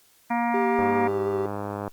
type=harmonic tone; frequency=236.4 Hz; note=A#3; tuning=24 cents sharp; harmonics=1 / 3 / 4 / 5 / 6 / 7 / 8 / 9 / 10; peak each=-26 / -27 / -27 / -38 / -38 / -44 / -35 / -41 / -38 dBFS; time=0.3-1.08 s; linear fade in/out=10 ms
type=tone with vibrato; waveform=triangle; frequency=392 Hz; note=G4; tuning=in tune; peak=-22 dBFS; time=0.54-1.46 s; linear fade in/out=2 ms; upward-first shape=sine; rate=5.6 Hz; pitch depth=20 cents each way
type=click train; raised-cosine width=1 ms; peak=-17 dBFS; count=112; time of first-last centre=0.79-1.878 s; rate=102 Hz
effects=white hiss -59 dBFS RMS until 1.92 s + Opus 48 kbps